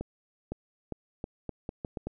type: accelerating click train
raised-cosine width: 2 ms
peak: -21 dBFS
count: 9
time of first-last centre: 0.01-2.07 s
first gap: 510 ms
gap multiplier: 0.79
effects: none